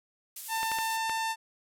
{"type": "noise with tremolo", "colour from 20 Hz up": "violet", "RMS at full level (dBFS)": -34, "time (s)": [0.36, 0.97], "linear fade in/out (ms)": 5, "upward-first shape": "triangle", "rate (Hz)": 11, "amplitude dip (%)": 30}
{"type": "tone", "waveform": "sawtooth", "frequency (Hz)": 895, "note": "A5", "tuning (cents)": 29, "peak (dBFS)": -25, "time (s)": [0.48, 1.36], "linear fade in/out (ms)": 50}
{"type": "clicks", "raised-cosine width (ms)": 0.3, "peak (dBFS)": -20, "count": 4, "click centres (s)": [0.631, 0.717, 0.787, 1.096]}
{"effects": ["low-pass 12000 Hz 12 dB/octave"]}